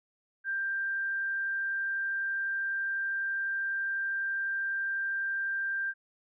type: tone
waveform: sine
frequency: 1583 Hz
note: G6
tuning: 17 cents sharp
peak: -29 dBFS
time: 0.44-5.94 s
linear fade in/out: 50 ms
effects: none